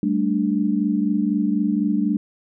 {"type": "chord", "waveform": "sine", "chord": "G suspended second", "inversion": "none", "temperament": "equal", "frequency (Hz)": [196, 220, 293.7], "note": ["G3", "A3", "D4"], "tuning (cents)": [0, 0, 0], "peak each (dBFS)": -22, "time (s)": [0.03, 2.17], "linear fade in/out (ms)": 2, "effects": []}